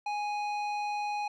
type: tone with low-pass filter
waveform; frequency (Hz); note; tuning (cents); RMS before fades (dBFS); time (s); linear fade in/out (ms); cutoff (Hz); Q
square; 830; G#5; -1; -33; 0.06-1.28; 5; 3600; 0.84
effects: none